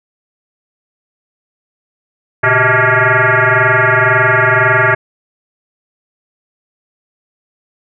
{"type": "tone with frequency modulation", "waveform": "sine", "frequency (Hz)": 116.54, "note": "A#2", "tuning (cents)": 0, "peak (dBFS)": -7, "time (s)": [2.43, 4.95], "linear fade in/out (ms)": 10, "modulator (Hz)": 255, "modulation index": 7.5, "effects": []}